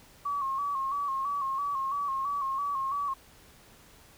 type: tone with vibrato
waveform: sine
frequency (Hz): 1108.7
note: C#6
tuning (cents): 0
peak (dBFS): -28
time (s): 0.25-3.14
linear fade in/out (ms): 10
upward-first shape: square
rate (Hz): 3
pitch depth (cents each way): 52
effects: pink hiss -56 dBFS RMS until 4.17 s